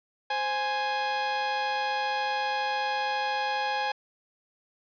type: tone pair together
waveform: sawtooth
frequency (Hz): 523.2 / 830.6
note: C5 / G#5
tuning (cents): 0 / 0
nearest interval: minor sixth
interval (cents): 800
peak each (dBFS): -31 / -23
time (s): 0.3-3.92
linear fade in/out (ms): 5
effects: resampled to 11025 Hz + 9-bit